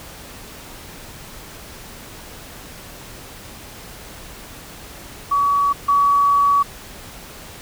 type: tone pair in turn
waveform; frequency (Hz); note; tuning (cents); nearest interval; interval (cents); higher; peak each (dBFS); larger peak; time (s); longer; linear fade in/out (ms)
sine; 1134 / 1134; C#6 / C#6; +39 / +39; unison; 0; neither; -14 / -12; second; 5.31-5.73 / 5.88-6.63; second; 10
effects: pink hiss -38 dBFS RMS until 7.61 s